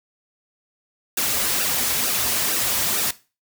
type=noise with flanger; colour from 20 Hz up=white; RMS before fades=-22 dBFS; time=1.17-3.11 s; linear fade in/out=5 ms; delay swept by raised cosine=0.92 to 6.42 ms; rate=2.2 Hz; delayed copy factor=-0.75; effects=noise-tail reverb RT60 0.3 s tail -17 dB re dry